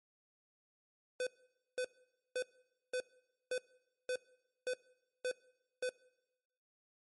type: tone bursts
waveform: square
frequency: 504 Hz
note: B4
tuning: 35 cents sharp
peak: -35 dBFS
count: 9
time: 1.2-5.892 s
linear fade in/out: 2 ms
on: 68 ms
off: 510 ms
effects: noise-tail reverb RT60 1.0 s tail -23 dB re dry + MP3 48 kbps